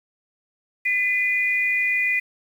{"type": "tone pair together", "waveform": "sine", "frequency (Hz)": [2013, 2440], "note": ["B6", "D#7"], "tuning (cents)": [33, -34], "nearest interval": "minor third", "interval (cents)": 333, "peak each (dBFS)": [-21, -22], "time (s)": [0.85, 2.2], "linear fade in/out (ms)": 10, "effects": ["8-bit"]}